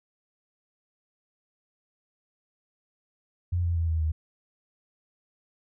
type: tone with pitch steps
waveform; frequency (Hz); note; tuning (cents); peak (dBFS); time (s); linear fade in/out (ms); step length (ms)
sine; 88 / 85.49 / 83.06 / 80.7 / 78.4; F2 / F2 / E2 / E2 / D#2; +14 / -36 / +14 / -36 / +14; -23; 3.52-4.12; 10; 120
effects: none